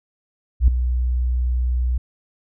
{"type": "tone with ADSR envelope", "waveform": "sine", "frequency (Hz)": 61.74, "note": "B1", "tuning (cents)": 0, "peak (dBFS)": -6, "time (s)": [0.6, 1.98], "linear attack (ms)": 79, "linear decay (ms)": 3, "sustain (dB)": -11, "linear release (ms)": 6, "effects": ["tanh soft clip ceiling -2 dBFS"]}